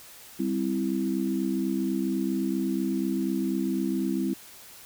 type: chord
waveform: sine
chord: C major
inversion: second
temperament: equal with one note detuned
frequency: 197.36 / 261.6 / 329.6 Hz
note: G3 / C4 / E4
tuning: +12 / 0 / 0 cents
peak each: -29 dBFS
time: 0.39-4.34 s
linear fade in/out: 10 ms
effects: white hiss -48 dBFS RMS until 4.85 s